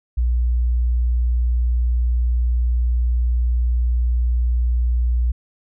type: tone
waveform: sine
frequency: 60 Hz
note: B1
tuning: 49 cents flat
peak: -15 dBFS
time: 0.17-5.32 s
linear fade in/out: 10 ms
effects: none